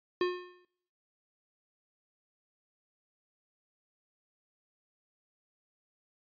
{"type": "tone with exponential decay", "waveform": "square", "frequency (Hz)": 359.2, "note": "F4", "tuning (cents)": 49, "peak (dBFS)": -25, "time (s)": [0.21, 0.65], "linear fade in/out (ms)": 2, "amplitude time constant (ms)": 95, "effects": ["noise-tail reverb RT60 0.7 s tail -20 dB re dry", "resampled to 11025 Hz"]}